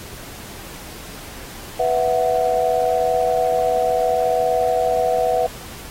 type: chord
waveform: sine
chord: B suspended fourth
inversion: none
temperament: equal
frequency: 493.9 / 659.3 / 740 Hz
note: B4 / E5 / F#5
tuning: 0 / 0 / 0 cents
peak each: -20 dBFS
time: 1.79-5.47 s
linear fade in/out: 10 ms
effects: pink hiss -37 dBFS RMS until 5.9 s + AAC 48 kbps